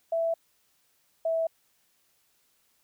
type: tone pair in turn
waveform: sine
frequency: 662 / 654 Hz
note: E5 / E5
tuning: +7 / -14 cents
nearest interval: unison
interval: 21 cents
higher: first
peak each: -24 dBFS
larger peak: neither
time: 0.12-0.34 / 1.25-1.47 s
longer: neither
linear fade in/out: 5 ms
effects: white hiss -69 dBFS RMS until 2.83 s